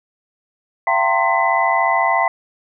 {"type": "tone cluster", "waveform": "sine", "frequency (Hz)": [675, 769, 912, 1049, 2004], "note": ["E5", "G5", "A#5", "C6", "B6"], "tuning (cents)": [41, -33, -38, 4, 25], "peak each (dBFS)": -20, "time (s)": [0.87, 2.28], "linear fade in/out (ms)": 2, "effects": []}